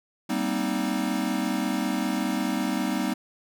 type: chord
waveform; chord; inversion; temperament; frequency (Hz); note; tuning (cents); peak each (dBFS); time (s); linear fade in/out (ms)
square; C minor seventh; second; equal with one note detuned; 196 / 236.2 / 261.6 / 311.1; G3 / Bb3 / C4 / Eb4; 0 / +23 / 0 / 0; -31; 0.29-3.14; 10
effects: none